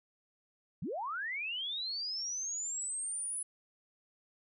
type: linear sweep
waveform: sine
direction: up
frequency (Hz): 119.1 to 10130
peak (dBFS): -35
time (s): 0.82-3.43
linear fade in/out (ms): 5
effects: none